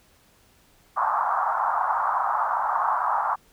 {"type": "band-pass noise", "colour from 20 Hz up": "pink", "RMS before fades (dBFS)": -24, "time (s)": [0.96, 3.36], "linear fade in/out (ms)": 20, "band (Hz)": [770, 1300], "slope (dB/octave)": 48, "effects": ["pink hiss -59 dBFS RMS until 3.52 s"]}